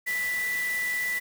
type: tone in noise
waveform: sine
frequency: 1975.5 Hz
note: B6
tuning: in tune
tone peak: -26 dBFS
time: 0.06-1.2 s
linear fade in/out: 20 ms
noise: white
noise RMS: -38 dBFS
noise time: 0.06-1.2 s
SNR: +9 dB
effects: none